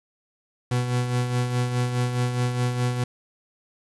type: tone with tremolo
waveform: 40% pulse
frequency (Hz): 123.5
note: B2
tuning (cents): 0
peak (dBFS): -19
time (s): 0.71-3.04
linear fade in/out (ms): 5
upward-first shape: sine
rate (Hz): 4.8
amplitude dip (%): 50
effects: resampled to 24000 Hz + 8-bit